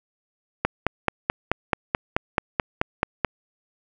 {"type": "click train", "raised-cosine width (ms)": 0.5, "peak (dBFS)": -4, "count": 13, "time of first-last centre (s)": [0.65, 3.247], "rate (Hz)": 4.62, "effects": []}